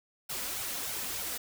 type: noise with flanger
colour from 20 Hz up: white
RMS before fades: -36 dBFS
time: 0.29-1.38 s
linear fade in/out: 10 ms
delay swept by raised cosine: 1.3 to 4.1 ms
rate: 3.3 Hz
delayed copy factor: +0.6
effects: none